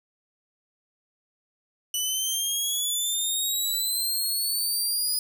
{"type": "exponential sweep", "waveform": "15% pulse", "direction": "up", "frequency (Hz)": [2961, 4978], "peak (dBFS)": -18, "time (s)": [1.94, 5.19], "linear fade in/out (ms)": 2, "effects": []}